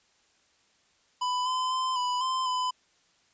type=tone with pitch steps; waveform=square; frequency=997 / 1020 / 1030 / 992 / 1035 / 1007 Hz; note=B5 / C6 / C6 / B5 / C6 / B5; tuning=+16 / -44 / -28 / +7 / -19 / +33 cents; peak=-27 dBFS; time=1.21-2.71 s; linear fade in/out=10 ms; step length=250 ms; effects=white hiss -66 dBFS RMS until 3.33 s + resampled to 16000 Hz